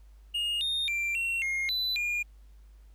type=tone with pitch steps; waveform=triangle; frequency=2849 / 3678 / 2361 / 2727 / 2138 / 3995 / 2422 Hz; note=F7 / A#7 / D7 / F7 / C7 / B7 / D#7; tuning=+34 / -24 / +9 / -42 / +37 / +19 / -47 cents; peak=-26 dBFS; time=0.34-2.23 s; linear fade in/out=10 ms; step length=270 ms; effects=added 51 Hz sine -50 dBFS peak until 2.94 s + pink hiss -70 dBFS RMS until 2.94 s